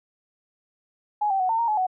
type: tone with pitch steps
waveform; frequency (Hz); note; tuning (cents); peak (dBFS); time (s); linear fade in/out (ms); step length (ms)
sine; 837 / 775 / 741 / 903 / 930 / 852 / 744; G#5 / G5 / F#5 / A5 / A#5 / G#5 / F#5; +13 / -20 / +2 / +45 / -4 / +44 / +9; -20; 1.21-1.868; 10; 94
effects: none